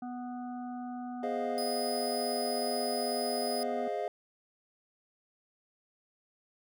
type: harmonic tone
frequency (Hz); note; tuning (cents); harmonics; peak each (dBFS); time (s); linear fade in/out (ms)
246.9; B3; 0; 1 / 3 / 5 / 6; -38 / -42 / -53 / -58; 0.02-3.88; 5
type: chord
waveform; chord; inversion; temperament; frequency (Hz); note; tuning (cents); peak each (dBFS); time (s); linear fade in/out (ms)
triangle; F minor seventh; first; equal; 415.3 / 523.3 / 622.3 / 698.5; Ab4 / C5 / Eb5 / F5; 0 / 0 / 0 / 0; -35 / -38 / -35 / -34; 1.23-4.08; 2
type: tone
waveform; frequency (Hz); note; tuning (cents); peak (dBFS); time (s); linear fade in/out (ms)
sawtooth; 5000; D#8; +8; -34; 1.58-3.63; 0
effects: none